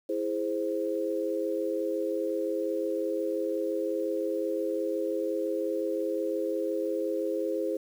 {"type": "chord", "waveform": "sine", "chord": "E augmented", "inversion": "none", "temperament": "equal", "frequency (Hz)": [329.6, 415.3, 523.3], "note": ["E4", "G#4", "B#4"], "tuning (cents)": [0, 0, 0], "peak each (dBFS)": [-32, -32, -31], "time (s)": [0.09, 7.77], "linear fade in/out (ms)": 5, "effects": ["9-bit"]}